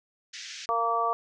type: band-pass noise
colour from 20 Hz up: white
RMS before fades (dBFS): -41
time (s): 0.33-0.66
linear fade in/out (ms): 10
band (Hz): 1600 to 6400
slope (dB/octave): 48
type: harmonic tone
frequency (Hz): 231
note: A#3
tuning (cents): -16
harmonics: 2 / 3 / 4 / 5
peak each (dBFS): -33 / -29 / -32 / -26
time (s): 0.69-1.13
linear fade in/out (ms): 0
effects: none